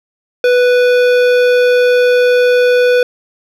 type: tone with hard clipping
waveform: triangle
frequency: 493.9 Hz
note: B4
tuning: in tune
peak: -9 dBFS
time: 0.44-3.03 s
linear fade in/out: 2 ms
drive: 18 dB
effects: none